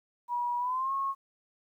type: tone with pitch glide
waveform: sine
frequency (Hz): 966 to 1090.6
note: B5 to C#6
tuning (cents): -39 to -29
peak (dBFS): -28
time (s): 0.28-1.15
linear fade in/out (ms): 50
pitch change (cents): +210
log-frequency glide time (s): 0.58-0.93
effects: 11-bit